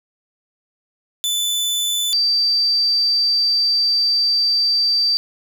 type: tone pair in turn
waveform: sawtooth / sine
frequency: 3502 / 4661 Hz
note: A7 / D8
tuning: -9 / -14 cents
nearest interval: perfect fourth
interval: 495 cents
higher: second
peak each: -15 / -14 dBFS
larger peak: second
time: 1.24-2.13 / 2.13-5.17 s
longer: second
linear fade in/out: 0 ms
effects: 7-bit